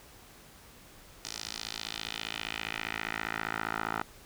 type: tone with band-pass filter sweep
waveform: 10% pulse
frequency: 55 Hz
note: A1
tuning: in tune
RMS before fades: -37 dBFS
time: 1.25-4.03 s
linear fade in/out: 0 ms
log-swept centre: 5600 to 1200 Hz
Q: 1.9
effects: pink hiss -54 dBFS RMS until 4.25 s